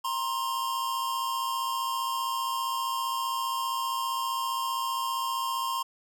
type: tone pair together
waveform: square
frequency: 941 / 1056.2 Hz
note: A#5 / C6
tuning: +16 / +16 cents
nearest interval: major second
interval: 200 cents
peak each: -34 / -30 dBFS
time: 0.04-5.83 s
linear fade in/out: 10 ms
effects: none